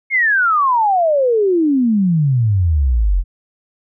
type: exponential sweep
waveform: sine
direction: down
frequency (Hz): 2195 to 41.38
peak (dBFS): -11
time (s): 0.1-3.24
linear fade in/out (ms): 50
effects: none